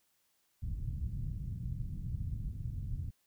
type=low-pass noise; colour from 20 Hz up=white; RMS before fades=-38 dBFS; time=0.62-3.11 s; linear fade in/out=10 ms; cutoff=130 Hz; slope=24 dB/octave; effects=white hiss -75 dBFS RMS until 3.26 s